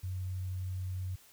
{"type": "tone", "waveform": "sine", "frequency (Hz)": 92.6, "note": "F#2", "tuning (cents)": 2, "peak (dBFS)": -34, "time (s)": [0.03, 1.16], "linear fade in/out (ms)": 10, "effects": ["white hiss -60 dBFS RMS until 1.32 s"]}